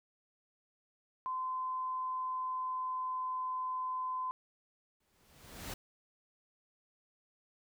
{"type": "tone with pitch glide", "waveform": "sine", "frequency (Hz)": [1029, 1023.1], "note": ["C6", "C6"], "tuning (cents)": [-29, -39], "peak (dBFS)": -34, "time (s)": [1.26, 4.31], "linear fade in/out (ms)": 0, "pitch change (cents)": -10, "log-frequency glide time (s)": [1.47, 3.44]}
{"type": "noise with exponential growth", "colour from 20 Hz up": "pink", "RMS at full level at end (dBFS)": -40, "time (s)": [5, 5.74], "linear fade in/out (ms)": 5, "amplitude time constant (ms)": 160}
{"effects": []}